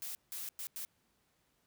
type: noise bursts at uneven times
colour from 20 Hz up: blue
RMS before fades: -42 dBFS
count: 4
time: 0.02-0.15 / 0.32-0.49 / 0.59-0.67 / 0.76-0.85 s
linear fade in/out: 0 ms
effects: pink hiss -75 dBFS RMS until 1.66 s + high-pass 60 Hz 12 dB/octave